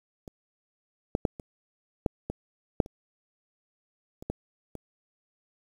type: clicks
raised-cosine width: 2 ms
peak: -28 / -12 / -10 / -26 / -10 / -18 / -7 / -30 / -28 / -17 / -25 dBFS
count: 11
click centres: 0.278 / 1.151 / 1.252 / 1.398 / 2.062 / 2.3 / 2.802 / 2.861 / 4.225 / 4.3 / 4.753 s
effects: 8-bit

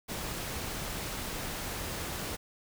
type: noise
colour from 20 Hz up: pink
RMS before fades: -37 dBFS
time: 0.08-2.37 s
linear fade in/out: 20 ms
effects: none

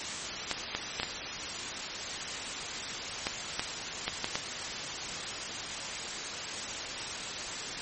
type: clicks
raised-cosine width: 0.2 ms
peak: -11 dBFS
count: 9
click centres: 0.513 / 0.75 / 0.999 / 1.032 / 3.269 / 3.595 / 4.08 / 4.244 / 4.355 s
effects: white hiss -36 dBFS RMS until 7.81 s + MP3 32 kbps

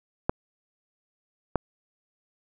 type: clicks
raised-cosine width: 1 ms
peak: -8 dBFS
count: 2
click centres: 0.295 / 1.557 s
effects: none

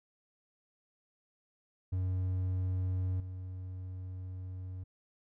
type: tone with level steps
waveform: triangle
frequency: 92.5 Hz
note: F#2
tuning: in tune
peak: -28 / -37 dBFS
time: 1.92-4.84 s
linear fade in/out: 10 ms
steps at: 3.2 s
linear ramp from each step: 2 ms
effects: none

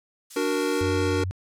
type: noise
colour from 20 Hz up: violet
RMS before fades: -33 dBFS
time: 0.3-0.82 s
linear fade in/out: 10 ms
type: chord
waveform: square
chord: D augmented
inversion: none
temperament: equal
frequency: 293.7 / 370 / 466.2 Hz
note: D4 / F#4 / A#4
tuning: 0 / 0 / 0 cents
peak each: -28 / -29 / -27 dBFS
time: 0.36-1.24 s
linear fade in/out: 5 ms
type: tone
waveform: sine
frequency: 92.5 Hz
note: F#2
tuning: in tune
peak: -26 dBFS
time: 0.81-1.31 s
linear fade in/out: 0 ms
effects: low-pass 8000 Hz 12 dB/octave

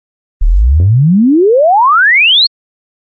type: exponential sweep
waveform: sine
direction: up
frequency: 33.44 to 4435 Hz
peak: -4 dBFS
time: 0.41-2.47 s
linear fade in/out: 10 ms
effects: Opus 32 kbps

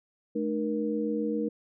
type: tone cluster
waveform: sine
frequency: 215.6 / 303.2 / 472.1 Hz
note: A3 / D#4 / A#4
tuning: -35 / -45 / +22 cents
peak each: -31 dBFS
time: 0.35-1.49 s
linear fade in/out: 10 ms
effects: none

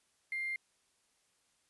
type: tone with quantisation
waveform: sine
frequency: 2100 Hz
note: C7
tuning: 6 cents sharp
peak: -34 dBFS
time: 0.32-0.56 s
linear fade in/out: 2 ms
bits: 9
effects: white hiss -74 dBFS RMS until 1.69 s + resampled to 24000 Hz

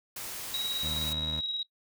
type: noise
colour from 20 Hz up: white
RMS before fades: -39 dBFS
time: 0.16-1.13 s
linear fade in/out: 5 ms
type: tone with tremolo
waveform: sine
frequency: 3833 Hz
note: A#7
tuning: 47 cents sharp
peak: -29 dBFS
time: 0.54-1.63 s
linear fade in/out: 2 ms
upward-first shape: square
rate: 19 Hz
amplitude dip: 35%
type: tone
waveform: 20% pulse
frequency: 77.5 Hz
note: D#2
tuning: 6 cents flat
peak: -31 dBFS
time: 0.82-1.41 s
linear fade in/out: 20 ms
effects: noise-tail reverb RT60 0.1 s tail -19 dB re dry

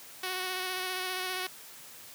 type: tone with vibrato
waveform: 5% pulse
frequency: 370 Hz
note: F#4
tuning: in tune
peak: -21 dBFS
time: 0.23-1.47 s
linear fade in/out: 5 ms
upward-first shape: square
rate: 15 Hz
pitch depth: 16 cents each way
effects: white hiss -49 dBFS RMS until 2.14 s + high-pass 100 Hz 12 dB/octave

